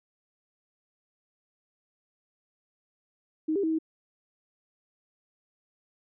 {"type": "tone with pitch steps", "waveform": "sine", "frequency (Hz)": [313.3, 398.3, 320.8, 319], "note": ["D#4", "G4", "E4", "D#4"], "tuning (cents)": [12, 28, -47, 43], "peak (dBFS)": -24, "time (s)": [3.48, 3.788], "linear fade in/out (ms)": 10, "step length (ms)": 77, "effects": []}